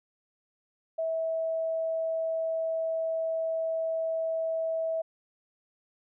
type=tone; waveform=sine; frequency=650 Hz; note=E5; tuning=24 cents flat; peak=-27 dBFS; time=0.98-5.02 s; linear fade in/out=10 ms; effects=none